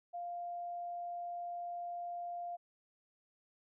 sine tone, 698.5 Hz, F5, in tune, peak -39 dBFS, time 0.13-2.57 s, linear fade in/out 20 ms, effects none

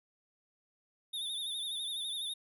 square tone with vibrato, 3601 Hz, A7, 39 cents sharp, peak -36 dBFS, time 1.13-2.34 s, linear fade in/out 10 ms, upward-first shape sine, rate 12 Hz, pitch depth 74 cents each way, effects none

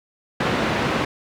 pink band-pass noise, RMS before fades -22 dBFS, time 0.4-1.05 s, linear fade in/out 5 ms, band 130 to 2600 Hz, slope 12 dB/octave, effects none

